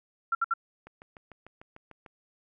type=tone bursts; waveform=sine; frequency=1365 Hz; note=F6; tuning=40 cents flat; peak=-23 dBFS; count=3; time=0.32-0.538 s; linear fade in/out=5 ms; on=30 ms; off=64 ms
type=click train; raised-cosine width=0.5 ms; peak=-32 dBFS; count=9; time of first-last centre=0.87-2.062 s; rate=6.71 Hz
effects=none